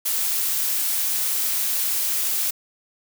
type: noise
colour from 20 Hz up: blue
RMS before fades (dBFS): -23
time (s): 0.05-2.51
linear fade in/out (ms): 10
effects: none